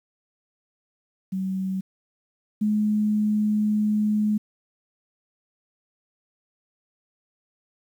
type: tone pair in turn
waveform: sine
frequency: 189.7 / 211.5 Hz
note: F#3 / G#3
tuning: +43 / +32 cents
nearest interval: major second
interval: 189 cents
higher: second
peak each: -24 / -19 dBFS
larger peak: second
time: 1.32-1.81 / 2.61-4.38 s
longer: second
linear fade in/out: 10 ms
effects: 9-bit